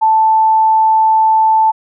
sine tone, 880 Hz, A5, in tune, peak -7 dBFS, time 0.01-1.72 s, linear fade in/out 20 ms, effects none

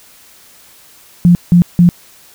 sine tone bursts, 174.61 Hz, F3, in tune, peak -3 dBFS, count 3, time 1.25-1.89 s, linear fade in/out 0 ms, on 100 ms, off 170 ms, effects white hiss -43 dBFS RMS until 2.34 s

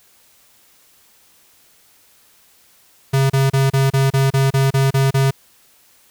square tone bursts, 135.4 Hz, C#3, 40 cents flat, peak -13 dBFS, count 11, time 3.13-5.31 s, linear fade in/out 10 ms, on 170 ms, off 31 ms, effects white hiss -53 dBFS RMS until 6.1 s

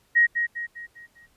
sine tone with echo, 1886 Hz, A#6, 20 cents sharp, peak -14 dBFS, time 0.15-0.27 s, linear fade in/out 20 ms, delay 200 ms, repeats 5, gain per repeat -7 dB, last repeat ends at 1.27 s, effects pink hiss -64 dBFS RMS until 1.36 s + resampled to 32000 Hz

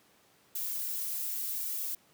violet noise with flanger, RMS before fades -35 dBFS, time 0.55-1.95 s, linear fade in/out 5 ms, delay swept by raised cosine 1.9 to 2.63 ms, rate 0.87 Hz, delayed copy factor -0.5, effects pink hiss -64 dBFS RMS until 2.13 s + high-pass 150 Hz 12 dB/octave

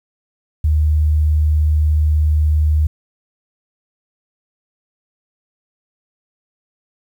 sine tone, 76.4 Hz, D#2, 31 cents flat, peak -11 dBFS, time 0.64-2.87 s, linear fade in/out 5 ms, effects 8-bit

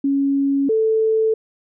sine tone pair in turn, 277.2 / 441.2 Hz, C#4 / A4, 0 / +5 cents, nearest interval minor sixth, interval 805 cents, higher second, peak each -15 / -14 dBFS, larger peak second, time 0.04-0.69 / 0.69-1.34 s, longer neither, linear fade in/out 5 ms, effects none

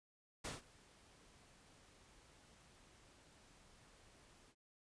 pink noise with ADSR envelope, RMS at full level -43 dBFS, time 0.44-4.55 s, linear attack 12 ms, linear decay 160 ms, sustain -23 dB, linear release 61 ms, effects resampled to 22050 Hz

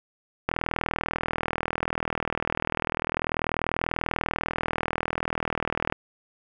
click train, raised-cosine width 0.5 ms, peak -10 dBFS, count 220, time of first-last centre 0.49-5.924 s, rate 40.3 Hz, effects none

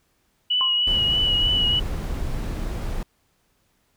sine tone with vibrato, 2937 Hz, F#7, 13 cents flat, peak -18 dBFS, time 0.5-1.8 s, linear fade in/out 10 ms, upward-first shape triangle, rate 3.2 Hz, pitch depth 32 cents each way
sine tone with exponential decay, 1046.5 Hz, C6, in tune, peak -22 dBFS, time 0.61-0.85 s, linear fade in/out 0 ms, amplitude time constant 52 ms
brown noise, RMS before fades -27 dBFS, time 0.87-3.03 s, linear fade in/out 2 ms
effects pink hiss -67 dBFS RMS until 3.96 s

